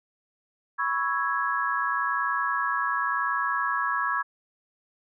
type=chord; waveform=sine; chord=C# minor seventh; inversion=third; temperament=equal; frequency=987.8 / 1108.7 / 1318.5 / 1661.2 Hz; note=B5 / C#6 / E6 / G#6; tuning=0 / 0 / 0 / 0 cents; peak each=-32 / -28 / -31 / -28 dBFS; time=0.78-4.23 s; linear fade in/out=20 ms; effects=none